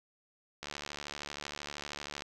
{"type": "click train", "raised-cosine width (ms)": 0.2, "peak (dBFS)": -22, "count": 117, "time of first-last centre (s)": [0.63, 2.221], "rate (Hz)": 72.9, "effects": []}